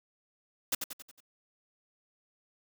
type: noise with echo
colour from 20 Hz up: white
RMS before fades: -29 dBFS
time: 0.72-0.75 s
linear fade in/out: 5 ms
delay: 91 ms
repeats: 5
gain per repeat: -6 dB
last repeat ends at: 1.205 s
effects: none